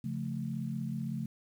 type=chord; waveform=sine; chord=Db augmented; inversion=none; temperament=equal; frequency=138.59 / 174.61 / 220 Hz; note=Db3 / F3 / A3; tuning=0 / 0 / 0 cents; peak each=-37 / -39 / -37 dBFS; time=0.04-1.26 s; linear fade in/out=5 ms; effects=10-bit